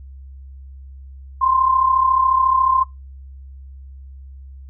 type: tone pair together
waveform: sine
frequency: 1019 / 1053.1 Hz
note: C6 / C6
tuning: -46 / +11 cents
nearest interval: minor second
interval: 57 cents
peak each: -20 / -14 dBFS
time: 1.41-2.84 s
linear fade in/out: 10 ms
effects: noise-tail reverb RT60 0.2 s tail -22 dB re dry + added 67 Hz sine -35 dBFS peak until 4.69 s